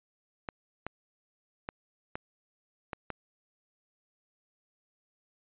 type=clicks; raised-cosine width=0.5 ms; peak=-20 dBFS; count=6; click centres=0.488 / 0.866 / 1.689 / 2.155 / 2.932 / 3.103 s; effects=resampled to 8000 Hz